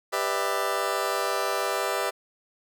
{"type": "chord", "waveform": "20% pulse", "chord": "E minor seventh", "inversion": "first", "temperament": "just", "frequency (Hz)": [395.6, 494.4, 593.3, 659.3], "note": ["G4", "B4", "D5", "E5"], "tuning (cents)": [16, 2, 18, 0], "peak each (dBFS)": -26, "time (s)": [0.12, 2.11], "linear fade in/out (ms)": 20, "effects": []}